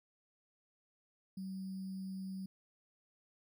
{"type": "tone with sample-and-hold", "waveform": "sine", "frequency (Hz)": 190.2, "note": "F#3", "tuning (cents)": 48, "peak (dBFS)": -40, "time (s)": [1.37, 2.46], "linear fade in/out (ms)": 5, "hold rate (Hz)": 4900, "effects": []}